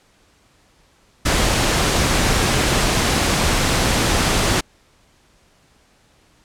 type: noise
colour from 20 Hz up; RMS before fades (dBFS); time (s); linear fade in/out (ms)
pink; -17; 1.25-4.61; 10
effects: pink hiss -56 dBFS RMS until 6.44 s + low-pass 9000 Hz 12 dB/octave